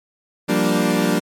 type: chord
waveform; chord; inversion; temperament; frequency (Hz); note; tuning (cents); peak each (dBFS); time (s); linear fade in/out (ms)
30% pulse; G minor seventh; third; equal; 174.61 / 196 / 233.1 / 293.7; F3 / G3 / Bb3 / D4; 0 / 0 / 0 / 0; -19; 0.48-1.2; 20
effects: MP3 64 kbps